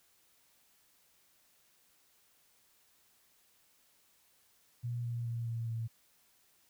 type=tone with pitch steps; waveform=sine; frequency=120 / 118.48 / 116.99 / 115.51 / 114.05 Hz; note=B2 / A#2 / A#2 / A#2 / A#2; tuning=-49 / +29 / +7 / -15 / -37 cents; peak=-34 dBFS; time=4.83-5.88 s; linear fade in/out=20 ms; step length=210 ms; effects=white hiss -69 dBFS RMS until 6.69 s